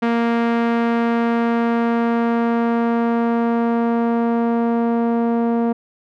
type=tone with low-pass filter sweep; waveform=sawtooth; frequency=233.1 Hz; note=A#3; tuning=in tune; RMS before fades=-18 dBFS; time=0.02-5.73 s; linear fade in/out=10 ms; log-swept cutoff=2100 to 770 Hz; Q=0.89; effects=none